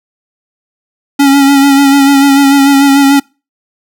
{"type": "tone with vibrato", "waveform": "square", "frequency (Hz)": 277.8, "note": "C#4", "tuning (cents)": 4, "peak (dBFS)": -4, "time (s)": [1.19, 3.2], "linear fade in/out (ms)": 10, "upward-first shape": "sine", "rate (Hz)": 6.8, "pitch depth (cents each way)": 31, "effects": ["noise-tail reverb RT60 0.3 s tail -26 dB re dry"]}